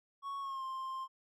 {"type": "tone with pitch glide", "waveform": "triangle", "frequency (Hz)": [1108.7, 1053.8], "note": ["C#6", "C6"], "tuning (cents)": [0, 12], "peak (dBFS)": -36, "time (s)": [0.22, 1.08], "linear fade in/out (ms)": 50, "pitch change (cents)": -88, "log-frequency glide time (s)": [0.4, 0.64], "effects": []}